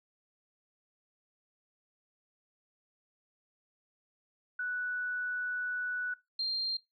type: tone pair in turn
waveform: sine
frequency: 1480 / 4186 Hz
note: F#6 / C8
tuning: 0 / 0 cents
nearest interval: octave + tritone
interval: 1800 cents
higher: second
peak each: -32 / -30 dBFS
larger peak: second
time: 4.59-6.14 / 6.39-6.77 s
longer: first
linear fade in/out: 5 ms
effects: noise-tail reverb RT60 0.2 s tail -19 dB re dry